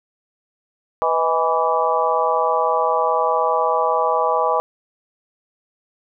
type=harmonic tone with a mistuned harmonic; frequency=164.81 Hz; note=E3; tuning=in tune; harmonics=3 / 4 / 5 / 6 / 7; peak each=-22 / -22 / -22 / -22 / -22 dBFS; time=1.02-4.6 s; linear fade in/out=0 ms; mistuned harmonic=4; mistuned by=-64 cents; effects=none